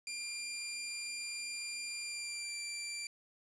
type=tone with pitch glide; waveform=15% pulse; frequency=2391 to 2357 Hz; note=D7 to D7; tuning=+30 to +6 cents; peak=-32 dBFS; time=0.07-3.07 s; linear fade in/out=2 ms; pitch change=-24 cents; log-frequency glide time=2.02-2.54 s; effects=resampled to 22050 Hz + 10-bit